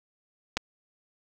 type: clicks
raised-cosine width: 0.2 ms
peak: -9 / -16 dBFS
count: 2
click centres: 0.57 / 0.574 s
effects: none

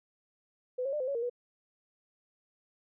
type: tone with pitch steps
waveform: sine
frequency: 503 / 546 / 598 / 513 / 558 / 466.2 / 487.1 Hz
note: B4 / C#5 / D5 / C5 / C#5 / A#4 / B4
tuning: +32 / -26 / +31 / -34 / +11 / 0 / -24 cents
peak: -30 dBFS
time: 0.78-1.298 s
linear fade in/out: 10 ms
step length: 74 ms
effects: none

